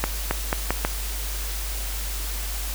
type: accelerating click train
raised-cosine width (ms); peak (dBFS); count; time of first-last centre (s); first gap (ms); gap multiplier
0.5; -6; 5; 0.04-0.849; 270; 0.81
effects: added 50 Hz sine -28 dBFS peak until 2.74 s + white hiss -33 dBFS RMS until 2.74 s